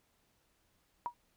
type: tone with exponential decay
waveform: sine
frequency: 958 Hz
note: A#5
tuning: 47 cents sharp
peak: -29 dBFS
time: 1.06-1.14 s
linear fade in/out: 0 ms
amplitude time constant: 17 ms
effects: pink hiss -74 dBFS RMS until 1.36 s